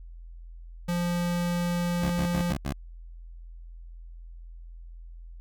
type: tone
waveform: square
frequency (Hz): 174.4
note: F3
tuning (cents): -2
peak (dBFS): -26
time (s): 0.88-2.53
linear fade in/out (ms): 10
type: tone bursts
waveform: 15% pulse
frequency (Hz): 69.2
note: C#2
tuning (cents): -2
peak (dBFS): -22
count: 5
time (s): 2.02-2.727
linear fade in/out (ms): 5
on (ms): 79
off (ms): 78
effects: added 42 Hz sine -41 dBFS peak until 5.4 s